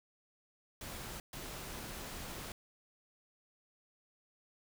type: noise bursts at uneven times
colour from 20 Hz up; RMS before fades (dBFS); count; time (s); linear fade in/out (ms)
pink; -45; 2; 0.81-1.2 / 1.33-2.52; 2
effects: none